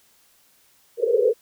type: band-pass noise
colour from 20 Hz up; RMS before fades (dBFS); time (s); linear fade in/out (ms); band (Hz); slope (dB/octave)
pink; -19; 0.97-1.34; 50; 420 to 500; 96
effects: white hiss -59 dBFS RMS until 1.41 s